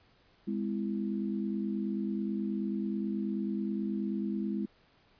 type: tone cluster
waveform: sine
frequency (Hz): 205.4 / 254.7 / 332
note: G#3 / C4 / E4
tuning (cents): -19 / -46 / +12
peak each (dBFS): -32 / -38 / -37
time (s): 0.47-4.66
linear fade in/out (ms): 10
effects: pink hiss -65 dBFS RMS until 5.19 s + resampled to 11025 Hz